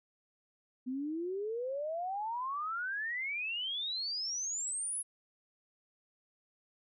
sine exponential sweep, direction up, 247.7 to 10700 Hz, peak -34 dBFS, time 0.86-5.03 s, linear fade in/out 20 ms, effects none

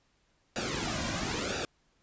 pink noise with flanger, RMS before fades -33 dBFS, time 0.56-1.65 s, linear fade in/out 0 ms, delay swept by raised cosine 0.94 to 2.34 ms, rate 0.99 Hz, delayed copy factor -0.75, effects pink hiss -71 dBFS RMS until 2.02 s + resampled to 16000 Hz

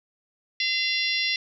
harmonic tone with a mistuned harmonic, 690 Hz, F5, 21 cents flat, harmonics 3 / 4 / 5 / 6 / 7 / 8, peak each -28 / -29 / -30 / -31 / -31 / -32 dBFS, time 0.6-1.36 s, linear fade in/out 2 ms, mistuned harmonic 3, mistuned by -17 cents, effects none

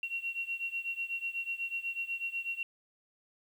sine beating tone pair, 2736 / 2744.1 Hz, F7 / F7, -36 / -31 cents, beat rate 8.1 Hz, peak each -36 / -38 dBFS, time 0.03-2.63 s, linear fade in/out 2 ms, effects 10-bit

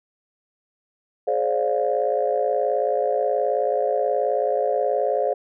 sine chord, D half-diminished seventh, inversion second, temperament just, 422.9 / 528.6 / 587.3 / 704.8 Hz, Ab4 / C5 / D5 / F5, +31 / +18 / 0 / +16 cents, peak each -25 / -23 / -24 / -25 dBFS, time 1.27-5.34 s, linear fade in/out 10 ms, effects tanh soft clip ceiling -9 dBFS

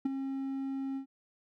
triangle tone with ADSR envelope, 269.9 Hz, C#4, 46 cents flat, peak -22 dBFS, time 0.05-1.06 s, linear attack 8 ms, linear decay 15 ms, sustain -9 dB, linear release 96 ms, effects none

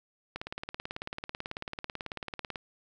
click train, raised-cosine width 0.3 ms, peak -20 dBFS, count 41, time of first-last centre 0.36-2.558 s, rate 18.2 Hz, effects none

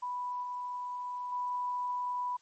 sine tone with level steps, 987.8 Hz, B5, in tune, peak -33 / -35 / -31 dBFS, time 0.02-2.37 s, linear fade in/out 10 ms, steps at 0.43 / 1.32 s, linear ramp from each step 5 ms, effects white hiss -66 dBFS RMS until 2.41 s + MP3 32 kbps

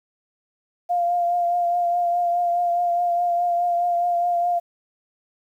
sine tone with vibrato, 698.5 Hz, F5, in tune, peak -18 dBFS, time 0.89-4.6 s, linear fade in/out 20 ms, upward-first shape triangle, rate 4.8 Hz, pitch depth 27 cents each way, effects 9-bit

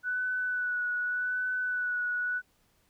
sine tone with vibrato, 1484 Hz, F#6, 5 cents sharp, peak -28 dBFS, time 0.03-2.42 s, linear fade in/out 50 ms, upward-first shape sine, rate 0.85 Hz, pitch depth 22 cents each way, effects pink hiss -69 dBFS RMS until 2.89 s

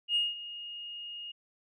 sine tone with ADSR envelope, 2855 Hz, F7, 37 cents sharp, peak -23 dBFS, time 0.08-1.32 s, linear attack 73 ms, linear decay 190 ms, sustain -16 dB, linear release 11 ms, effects tanh soft clip ceiling -19 dBFS

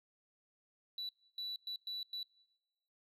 sine tone bursts at uneven times, 3951 Hz, B7, in tune, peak -37 dBFS, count 5, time 0.98-1.09 / 1.38-1.56 / 1.67-1.76 / 1.87-2.03 / 2.13-2.23 s, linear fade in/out 2 ms, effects noise-tail reverb RT60 1.0 s tail -25 dB re dry + tanh soft clip ceiling -37 dBFS

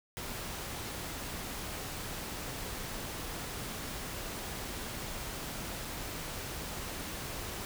pink noise with dropouts, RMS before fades -40 dBFS, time 0.17-7.65 s, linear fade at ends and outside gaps 0 ms, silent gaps 5.849-5.853 s, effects none

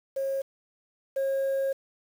sine tone pair in turn, 542 / 542 Hz, C#5 / C#5, -39 / -39 cents, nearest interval unison, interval 0 cents, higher neither, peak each -25 / -22 dBFS, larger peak second, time 0.16-0.42 / 1.16-1.73 s, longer second, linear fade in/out 10 ms, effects tanh soft clip ceiling -23 dBFS + 8-bit

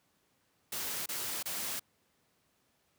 white noise bursts, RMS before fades -37 dBFS, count 3, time 0.72-1.796 s, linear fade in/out 5 ms, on 340 ms, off 28 ms, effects pink hiss -73 dBFS RMS until 2.98 s + high-pass 100 Hz 12 dB/octave

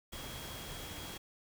sine tone in noise, 3286 Hz, G#7, 19 cents flat, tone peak -51 dBFS, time 0.12-1.18 s, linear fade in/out 10 ms, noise pink, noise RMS -45 dBFS, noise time 0.12-1.18 s, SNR -9 dB, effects none

